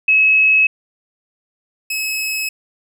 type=tone pair in turn; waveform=sine / sawtooth; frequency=2574 / 2574 Hz; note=E7 / E7; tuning=-42 / -42 cents; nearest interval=unison; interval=0 cents; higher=neither; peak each=-9 / -16 dBFS; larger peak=first; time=0.08-0.67 / 1.9-2.49 s; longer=neither; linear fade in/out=5 ms; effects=none